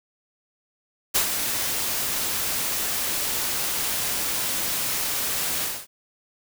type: noise with ADSR envelope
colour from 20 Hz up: white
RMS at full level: -19 dBFS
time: 1.14-5.87 s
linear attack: 18 ms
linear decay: 94 ms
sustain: -7 dB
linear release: 240 ms
effects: none